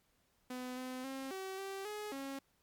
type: tone with pitch steps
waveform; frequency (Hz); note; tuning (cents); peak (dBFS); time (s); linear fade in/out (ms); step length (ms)
sawtooth; 251.9 / 255.5 / 267.7 / 381.7 / 389.2 / 420.5 / 273; B3 / C4 / C4 / G4 / G4 / G#4 / C#4; +34 / -41 / +40 / -46 / -12 / +22 / -26; -37; 0.5-2.39; 5; 270
effects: pink hiss -75 dBFS RMS until 2.62 s + MP3 96 kbps